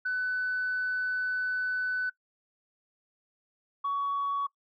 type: tone pair in turn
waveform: sine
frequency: 1500 / 1123.7 Hz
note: F#6 / C#6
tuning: +23 / +23 cents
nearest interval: perfect fourth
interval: 500 cents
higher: first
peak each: -26 / -26 dBFS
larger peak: neither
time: 0.05-2.1 / 3.84-4.47 s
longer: first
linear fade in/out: 10 ms
effects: noise-tail reverb RT60 0.1 s tail -22 dB re dry + tanh soft clip ceiling -24 dBFS